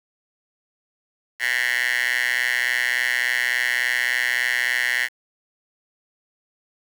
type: tone with high-pass filter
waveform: 10% pulse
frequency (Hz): 123.47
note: B2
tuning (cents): 0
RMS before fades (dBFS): -22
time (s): 1.39-5.09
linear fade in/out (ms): 50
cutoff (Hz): 1900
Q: 5.5
effects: 7-bit